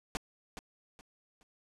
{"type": "noise with echo", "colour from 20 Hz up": "pink", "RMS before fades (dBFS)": -34, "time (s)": [0.15, 0.17], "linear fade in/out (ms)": 0, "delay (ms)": 420, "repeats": 3, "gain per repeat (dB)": -10, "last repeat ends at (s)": 1.43, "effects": ["low-pass 8000 Hz 12 dB/octave"]}